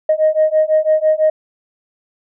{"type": "beating tone pair", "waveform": "sine", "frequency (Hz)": [620, 626], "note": ["D#5", "D#5"], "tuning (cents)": [-6, 10], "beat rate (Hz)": 6, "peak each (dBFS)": -13, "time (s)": [0.09, 1.3], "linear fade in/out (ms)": 5, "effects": ["tanh soft clip ceiling -5 dBFS"]}